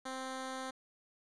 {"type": "tone", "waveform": "10% pulse", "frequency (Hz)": 261.6, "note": "C4", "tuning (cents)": 0, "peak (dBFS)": -31, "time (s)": [0.05, 0.71], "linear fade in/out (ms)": 10, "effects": ["resampled to 22050 Hz", "10-bit"]}